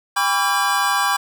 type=tone cluster; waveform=square; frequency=801 / 993 / 1146 / 1363 / 1603 Hz; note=G5 / B5 / D6 / F6 / G6; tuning=+37 / +9 / -43 / -43 / +38 cents; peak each=-24 / -24 / -22 / -30 / -23 dBFS; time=0.16-1.17 s; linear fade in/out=10 ms; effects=none